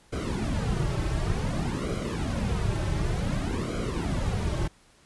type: noise with flanger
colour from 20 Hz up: brown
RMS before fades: -28 dBFS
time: 0.12-4.68 s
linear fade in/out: 10 ms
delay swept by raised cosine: 1.1 to 4.2 ms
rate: 0.55 Hz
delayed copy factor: -0.75
effects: pink hiss -59 dBFS RMS until 5.05 s + resampled to 24000 Hz